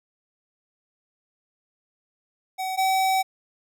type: tone pair in turn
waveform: square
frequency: 755 / 762.5 Hz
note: F#5 / G5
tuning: +35 / -48 cents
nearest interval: unison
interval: 17 cents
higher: second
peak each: -27 / -20 dBFS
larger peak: second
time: 2.58-2.77 / 2.77-3.23 s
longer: second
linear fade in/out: 20 ms
effects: none